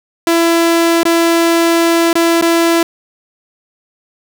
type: tone with dropouts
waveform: sawtooth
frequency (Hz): 335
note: E4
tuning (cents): +28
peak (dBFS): -5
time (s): 0.27-2.83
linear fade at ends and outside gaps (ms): 2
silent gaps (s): 1.032-1.053 / 2.13-2.154 / 2.413-2.423
effects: none